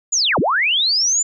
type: linear two-way sweep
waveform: sine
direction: down then up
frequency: 7200 to 116.54 to 7200 Hz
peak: -14 dBFS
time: 0.12-1.23 s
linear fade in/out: 10 ms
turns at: 0.39 s
effects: none